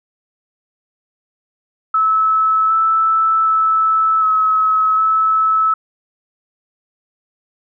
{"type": "tone with pitch steps", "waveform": "sine", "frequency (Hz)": [1301, 1316, 1309, 1286, 1302], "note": ["E6", "E6", "E6", "E6", "E6"], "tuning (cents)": [-23, -3, -13, -43, -22], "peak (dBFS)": -11, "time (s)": [1.94, 5.74], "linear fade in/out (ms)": 5, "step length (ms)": 760, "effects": []}